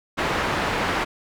white low-pass noise, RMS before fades -24 dBFS, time 0.17-1.05 s, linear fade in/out 20 ms, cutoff 1700 Hz, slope 12 dB/octave, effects none

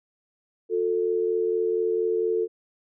sine tone pair together, 359.7 / 444 Hz, F#4 / A4, -49 / +16 cents, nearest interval major third, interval 365 cents, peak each -26 / -23 dBFS, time 0.69-2.48 s, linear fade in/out 50 ms, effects none

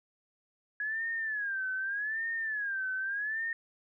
sine tone with vibrato, 1670 Hz, G#6, 9 cents sharp, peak -31 dBFS, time 0.8-3.53 s, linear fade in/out 2 ms, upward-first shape sine, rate 0.83 Hz, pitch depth 160 cents each way, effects none

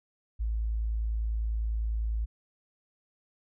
sine tone, 55 Hz, A1, in tune, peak -27 dBFS, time 0.39-2.26 s, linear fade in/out 20 ms, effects none

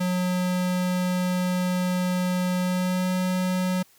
square tone with pitch glide, 181.4 to 183.61 Hz, F#3 to F#3, -34 to -13 cents, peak -23 dBFS, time 0-3.83 s, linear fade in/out 10 ms, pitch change +21 cents, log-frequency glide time 2.6-3.09 s, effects white hiss -58 dBFS RMS until 3.98 s

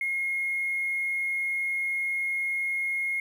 triangle tone with hard clipping, 2151 Hz, C7, 47 cents sharp, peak -26 dBFS, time 0.01-3.2 s, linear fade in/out 2 ms, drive 3 dB, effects none

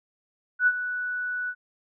sine tone with ADSR envelope, 1480 Hz, F#6, in tune, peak -15 dBFS, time 0.59-1.55 s, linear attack 78 ms, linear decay 50 ms, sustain -12 dB, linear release 61 ms, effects none

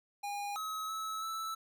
square tone with pitch steps, 814 / 1280 / 1299 / 1316 Hz, G#5 / D#6 / E6 / E6, -35 / +49 / -26 / -3 cents, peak -37 dBFS, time 0.23-1.55 s, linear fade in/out 10 ms, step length 330 ms, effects none

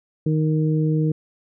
harmonic tone, 155.56 Hz, D#3, in tune, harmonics 1 / 2 / 3, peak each -18 / -24 / -28 dBFS, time 0.26-1.12 s, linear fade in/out 5 ms, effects none

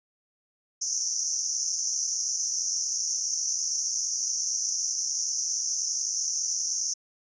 white band-pass noise, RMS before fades -29 dBFS, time 0.81-6.94 s, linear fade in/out 10 ms, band 5600 to 6400 Hz, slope 96 dB/octave, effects resampled to 16000 Hz

